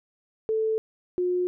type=tone pair in turn; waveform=sine; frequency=440 / 359.7 Hz; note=A4 / F#4; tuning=0 / -49 cents; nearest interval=minor third; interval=349 cents; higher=first; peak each=-22 dBFS; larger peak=neither; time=0.49-0.78 / 1.18-1.47 s; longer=neither; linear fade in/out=0 ms; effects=none